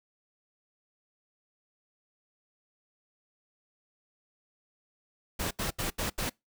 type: noise bursts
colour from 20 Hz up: pink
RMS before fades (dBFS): -32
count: 5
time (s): 5.39-6.298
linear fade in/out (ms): 10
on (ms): 120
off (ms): 77
effects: noise-tail reverb RT60 0.2 s tail -25 dB re dry